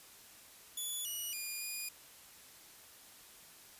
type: tone with pitch steps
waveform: 5% pulse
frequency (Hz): 3437 / 2916 / 2426 / 2450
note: A7 / F#7 / D#7 / D#7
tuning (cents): -41 / -26 / -44 / -27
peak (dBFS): -30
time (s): 0.77-1.89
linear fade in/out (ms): 5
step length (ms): 280
effects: white hiss -57 dBFS RMS until 3.79 s + resampled to 32000 Hz